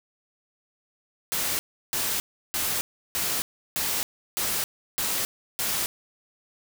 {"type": "noise bursts", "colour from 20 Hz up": "white", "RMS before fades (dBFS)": -27, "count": 8, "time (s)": [1.32, 5.86], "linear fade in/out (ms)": 0, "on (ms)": 270, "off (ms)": 340, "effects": []}